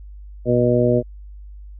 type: harmonic tone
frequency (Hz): 122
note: B2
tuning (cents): -21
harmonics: 1 / 2 / 3 / 4 / 5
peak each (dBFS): -20 / -20 / -20 / -20 / -20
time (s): 0.45-1.03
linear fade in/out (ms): 50
effects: added 50 Hz sine -35 dBFS peak until 1.79 s